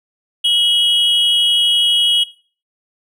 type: tone pair together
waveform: triangle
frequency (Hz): 2928 / 3280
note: F#7 / G#7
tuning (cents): -19 / -22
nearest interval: major second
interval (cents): 197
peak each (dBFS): -13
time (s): 0.44-2.24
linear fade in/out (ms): 10
effects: noise-tail reverb RT60 0.4 s tail -18 dB re dry